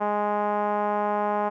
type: tone with low-pass filter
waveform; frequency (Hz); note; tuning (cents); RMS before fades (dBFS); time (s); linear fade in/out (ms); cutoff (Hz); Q
5% pulse; 207.7; G#3; 0; -25; 0-1.5; 20; 860; 2.2
effects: none